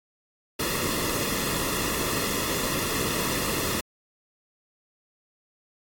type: noise with comb filter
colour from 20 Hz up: pink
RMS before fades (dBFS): -27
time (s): 0.59-3.81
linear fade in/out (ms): 10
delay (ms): 1.3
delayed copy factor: -0.7
effects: AAC 64 kbps